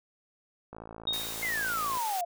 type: click train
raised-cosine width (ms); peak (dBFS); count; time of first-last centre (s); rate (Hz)
1; -29; 70; 0.73-1.971; 55.6
type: tone with exponential decay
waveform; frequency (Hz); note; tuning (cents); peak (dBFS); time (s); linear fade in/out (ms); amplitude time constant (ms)
sine; 3729; A#7; 0; -25; 1.07-1.58; 5; 110
type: high-pass noise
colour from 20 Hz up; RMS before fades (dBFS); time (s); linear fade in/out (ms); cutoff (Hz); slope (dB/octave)
white; -38; 1.13-2.21; 2; 390; 24
type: exponential sweep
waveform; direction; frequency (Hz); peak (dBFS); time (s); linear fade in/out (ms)
sine; down; 2150 to 674; -29; 1.42-2.25; 10
effects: none